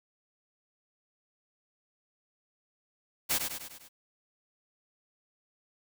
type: noise with echo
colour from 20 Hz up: white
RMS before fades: -28 dBFS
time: 3.29-3.39 s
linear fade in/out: 20 ms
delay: 100 ms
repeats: 5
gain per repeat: -5 dB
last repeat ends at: 3.89 s
effects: none

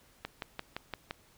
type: click train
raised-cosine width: 0.3 ms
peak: -20 dBFS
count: 6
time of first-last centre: 0.25-1.109 s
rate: 5.82 Hz
effects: pink hiss -63 dBFS RMS until 1.37 s

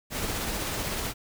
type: noise with tremolo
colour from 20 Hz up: pink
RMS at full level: -30 dBFS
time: 0.1-1.14 s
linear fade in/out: 50 ms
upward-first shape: sine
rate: 16 Hz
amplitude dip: 25%
effects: none

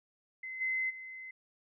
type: tone with level steps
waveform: sine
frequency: 2053 Hz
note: C7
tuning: 33 cents flat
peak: -39 / -30 / -43 dBFS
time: 0.43-1.31 s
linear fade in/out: 5 ms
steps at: 0.6 / 0.89 s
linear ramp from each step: 20 ms
effects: none

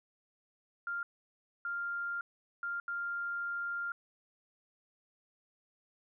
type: tone bursts at uneven times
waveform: sine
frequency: 1396.9 Hz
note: F6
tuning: in tune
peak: -34 dBFS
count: 4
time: 0.87-1.03 / 1.65-2.21 / 2.63-2.8 / 2.88-3.92 s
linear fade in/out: 2 ms
effects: none

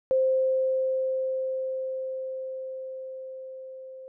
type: tone with level ramp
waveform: sine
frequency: 523.3 Hz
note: C5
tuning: in tune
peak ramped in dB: -19 to -40 dBFS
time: 0.11-4.08 s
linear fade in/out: 0 ms
effects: none

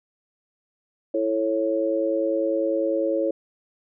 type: chord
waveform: sine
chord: A major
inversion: second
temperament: just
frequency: 330 / 440 / 550 Hz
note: E4 / A4 / C#5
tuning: +2 / 0 / -14 cents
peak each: -25 / -28 / -23 dBFS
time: 1.14-3.31 s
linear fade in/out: 5 ms
effects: none

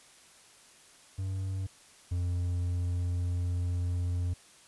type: tone pair in turn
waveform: triangle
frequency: 95.4 / 88.41 Hz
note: G2 / F2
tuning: -47 / +22 cents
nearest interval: minor second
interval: 131 cents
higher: first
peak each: -29 / -26 dBFS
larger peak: second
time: 1.18-1.67 / 2.11-4.34 s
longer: second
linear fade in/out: 10 ms
effects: white hiss -57 dBFS RMS until 4.67 s + resampled to 24000 Hz

